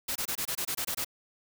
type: noise bursts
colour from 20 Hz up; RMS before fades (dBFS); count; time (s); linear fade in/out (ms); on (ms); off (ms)
white; -32; 10; 0.08-1.047; 10; 76; 23
effects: none